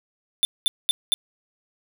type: tone bursts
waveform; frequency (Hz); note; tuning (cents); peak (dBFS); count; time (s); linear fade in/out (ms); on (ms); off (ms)
square; 3543; A7; +11; -17; 4; 0.43-1.14; 0; 20; 210
effects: none